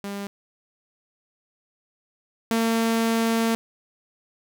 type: tone pair in turn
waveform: sawtooth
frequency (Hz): 200.4 / 227.3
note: G3 / A#3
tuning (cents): +38 / -43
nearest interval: major second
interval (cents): 219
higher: second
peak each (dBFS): -26 / -16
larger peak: second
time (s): 0.04-0.27 / 2.51-3.55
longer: second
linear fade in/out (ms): 0
effects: none